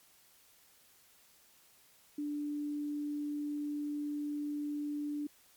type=tone; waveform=sine; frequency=293.7 Hz; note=D4; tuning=in tune; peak=-34 dBFS; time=2.18-5.27 s; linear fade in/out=5 ms; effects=white hiss -64 dBFS RMS until 5.56 s + MP3 96 kbps